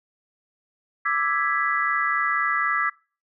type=chord; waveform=sine; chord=E dominant seventh; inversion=third; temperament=equal; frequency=1174.7 / 1318.5 / 1661.2 / 1975.5 Hz; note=D6 / E6 / G#6 / B6; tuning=0 / 0 / 0 / 0 cents; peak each=-26 dBFS; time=1.05-2.9 s; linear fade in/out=10 ms; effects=noise-tail reverb RT60 0.4 s tail -26 dB re dry